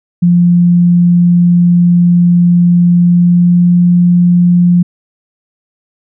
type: tone with pitch glide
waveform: sine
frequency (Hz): 174.61 to 175.82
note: F3 to F3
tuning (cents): 0 to +12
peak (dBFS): -4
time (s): 0.22-4.83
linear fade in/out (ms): 10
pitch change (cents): +12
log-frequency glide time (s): 2.94-3.81
effects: none